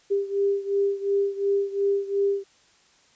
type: beating tone pair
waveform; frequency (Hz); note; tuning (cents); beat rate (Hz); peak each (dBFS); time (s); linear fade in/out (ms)
sine; 397.7 / 400.5; G4 / G4; +25 / +37; 2.8; -23 / -26; 0.1-2.44; 20
effects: white hiss -59 dBFS RMS until 3.15 s + resampled to 16000 Hz

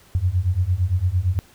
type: beating tone pair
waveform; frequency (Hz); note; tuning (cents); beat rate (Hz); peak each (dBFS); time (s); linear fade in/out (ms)
sine; 86.2 / 95; F2 / F#2; -22 / +46; 8.8; -21 / -20; 0.15-1.39; 0
effects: pink hiss -52 dBFS RMS until 1.54 s

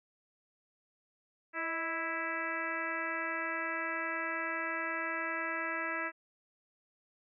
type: harmonic tone with a mistuned harmonic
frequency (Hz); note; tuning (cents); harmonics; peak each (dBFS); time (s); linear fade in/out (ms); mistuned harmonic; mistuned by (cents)
329.6; E4; 0; 1 / 2 / 3 / 4 / 5 / 6 / 7 / 8; -44 / -43 / -44 / -40 / -39 / -39 / -45 / -46; 1.53-6.12; 50; 2; -54
effects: none

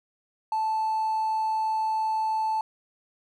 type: tone with hard clipping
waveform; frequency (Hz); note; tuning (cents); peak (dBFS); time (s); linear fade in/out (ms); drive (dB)
triangle; 877; A5; -6; -24; 0.52-2.61; 2; 4
effects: none

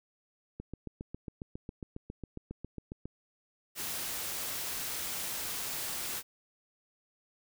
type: click train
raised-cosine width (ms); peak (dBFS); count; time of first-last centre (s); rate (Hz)
3; -27; 19; 0.6-3.056; 7.33
type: noise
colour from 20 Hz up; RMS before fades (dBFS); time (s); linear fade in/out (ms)
white; -37; 3.75-6.23; 50
effects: none

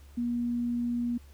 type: tone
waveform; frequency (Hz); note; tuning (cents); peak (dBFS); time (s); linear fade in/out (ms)
sine; 239.4; A#3; +46; -27; 0.17-1.18; 10
effects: added 70 Hz sine -49 dBFS peak until 1.33 s + pink hiss -61 dBFS RMS until 1.33 s

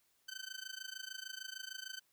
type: tone with amplitude modulation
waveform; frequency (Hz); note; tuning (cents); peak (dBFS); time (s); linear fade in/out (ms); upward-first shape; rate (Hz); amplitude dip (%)
15% pulse; 1536; G6; -36; -34; 0.28-2; 10; sine; 26.6; 90
effects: white hiss -75 dBFS RMS until 2.12 s

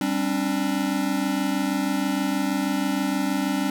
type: chord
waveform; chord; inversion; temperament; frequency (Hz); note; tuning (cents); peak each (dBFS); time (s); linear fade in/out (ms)
square; G suspended fourth; none; equal with one note detuned; 196 / 267.4 / 293.7; G3 / C4 / D4; 0 / +38 / 0; -28 / -27 / -27; 0.01-3.7; 2
effects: none

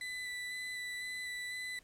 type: tone with vibrato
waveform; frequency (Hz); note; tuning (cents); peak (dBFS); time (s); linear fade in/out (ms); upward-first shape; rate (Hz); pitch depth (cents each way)
35% pulse; 1991; B6; +14; -37; 0.01-1.79; 2; square; 2; 10
effects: pink hiss -65 dBFS RMS until 1.83 s + low-pass 11000 Hz 12 dB/octave

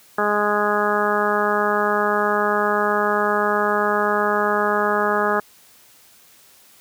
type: harmonic tone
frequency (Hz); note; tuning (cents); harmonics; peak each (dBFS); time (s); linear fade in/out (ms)
207.7; G#3; 0; 1 / 2 / 3 / 4 / 5 / 6 / 7 / 8; -28 / -23 / -25 / -25 / -27 / -23 / -28 / -26; 0.18-5.4; 5
effects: white hiss -51 dBFS RMS until 6.8 s + high-pass 60 Hz 12 dB/octave

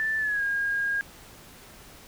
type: tone with pitch glide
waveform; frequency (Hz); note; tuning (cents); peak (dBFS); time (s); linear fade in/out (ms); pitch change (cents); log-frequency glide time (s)
sine; 1763 to 1626; A6 to G#6; +3 to -37; -24; 0-1.01; 0; -140; 0.18-0.43
effects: pink hiss -49 dBFS RMS until 2.07 s

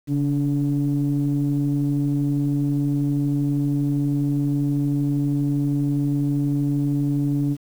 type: ring-modulated tone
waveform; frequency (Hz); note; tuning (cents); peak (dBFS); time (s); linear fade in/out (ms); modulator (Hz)
triangle; 73.42; D2; 0; -13; 0.07-7.57; 50; 214
effects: tanh soft clip ceiling -10 dBFS + 8-bit

